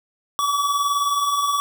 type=beating tone pair; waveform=square; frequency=1125 / 1144 Hz; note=C#6 / D6; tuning=+25 / -46 cents; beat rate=19 Hz; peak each=-28 / -20 dBFS; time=0.39-1.6 s; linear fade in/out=0 ms; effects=none